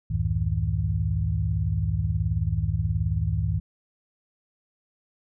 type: tone cluster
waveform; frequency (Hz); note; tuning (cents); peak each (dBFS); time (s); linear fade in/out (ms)
sine; 68.1 / 87 / 105.5 / 157.8; C#2 / F2 / G#2 / D#3; -30 / -6 / +28 / +25; -29 / -28 / -26 / -29; 0.1-3.6; 10
effects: none